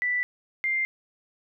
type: tone pair in turn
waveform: sine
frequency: 1975.5 / 2101 Hz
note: B6 / C7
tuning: 0 / +7 cents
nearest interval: minor second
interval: 107 cents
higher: second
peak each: -23 dBFS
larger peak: neither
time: 0.02-0.23 / 0.64-0.85 s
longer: neither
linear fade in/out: 0 ms
effects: none